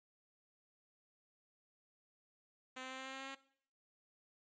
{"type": "tone with pitch steps", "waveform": "5% pulse", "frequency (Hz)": [258.1, 259.9, 261.7, 263.5, 265.4, 267.2, 269.1, 270.9], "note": ["C4", "C4", "C4", "C4", "C4", "C4", "C4", "C#4"], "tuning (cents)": [-23, -11, 0, 12, 25, 36, 49, -40], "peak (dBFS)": -34, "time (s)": [2.76, 3.352], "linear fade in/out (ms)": 10, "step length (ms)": 74, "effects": ["noise-tail reverb RT60 0.6 s tail -19 dB re dry", "resampled to 16000 Hz"]}